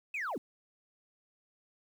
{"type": "linear sweep", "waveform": "sine", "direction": "down", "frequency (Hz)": [2633, 176.2], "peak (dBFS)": -32, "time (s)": [0.14, 0.38], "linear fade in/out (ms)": 5, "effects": ["tanh soft clip ceiling -31 dBFS", "10-bit"]}